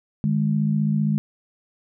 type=tone pair together; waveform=sine; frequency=152.36 / 207.7 Hz; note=D#3 / G#3; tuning=-36 / 0 cents; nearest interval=perfect fourth; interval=536 cents; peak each=-21 dBFS; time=0.24-1.18 s; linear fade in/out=0 ms; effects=none